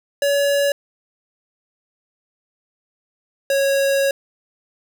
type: tone pair in turn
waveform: square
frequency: 566 / 550.8 Hz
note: C#5 / C#5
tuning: +36 / -11 cents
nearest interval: unison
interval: 47 cents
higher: first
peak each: -16 dBFS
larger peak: neither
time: 0.22-0.72 / 3.5-4.11 s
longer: second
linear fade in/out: 2 ms
effects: none